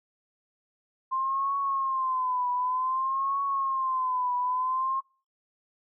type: tone with vibrato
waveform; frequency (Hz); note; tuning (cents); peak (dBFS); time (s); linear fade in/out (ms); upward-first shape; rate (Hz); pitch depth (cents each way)
sine; 1046.5; C6; 0; -25; 1.11-5.01; 20; triangle; 0.54; 110
effects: noise-tail reverb RT60 0.4 s tail -25 dB re dry